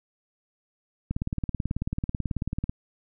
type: click train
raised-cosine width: 5 ms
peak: -15 dBFS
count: 30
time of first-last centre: 1.11-2.695 s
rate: 18.3 Hz
effects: none